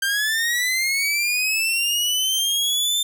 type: linear sweep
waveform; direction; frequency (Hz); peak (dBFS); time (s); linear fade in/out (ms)
sawtooth; up; 1568 to 3584; -16; 0.02-3.03; 5
effects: none